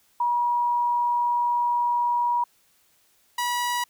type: tone pair in turn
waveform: sine / sawtooth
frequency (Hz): 961 / 970.5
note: B5 / B5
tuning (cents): -48 / -31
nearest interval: unison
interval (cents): 17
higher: second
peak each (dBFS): -20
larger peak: neither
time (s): 0.2-2.44 / 3.38-3.84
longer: first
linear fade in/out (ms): 5
effects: white hiss -63 dBFS RMS until 3.89 s